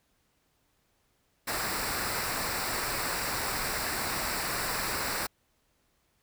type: noise with comb filter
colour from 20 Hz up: pink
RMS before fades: -32 dBFS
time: 1.47-5.27 s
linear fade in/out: 10 ms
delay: 0.31 ms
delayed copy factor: -0.65
effects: pink hiss -72 dBFS RMS until 6.22 s